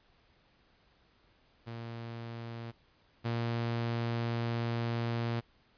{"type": "tone pair in turn", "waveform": "sawtooth", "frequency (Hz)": [116.1, 116.98], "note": ["A#2", "A#2"], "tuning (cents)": [-7, 7], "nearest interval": "unison", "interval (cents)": 14, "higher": "second", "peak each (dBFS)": [-36, -27], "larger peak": "second", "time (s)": [[1.66, 2.72], [3.24, 5.41]], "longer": "second", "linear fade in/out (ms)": 20, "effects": ["pink hiss -67 dBFS RMS until 5.77 s", "resampled to 11025 Hz"]}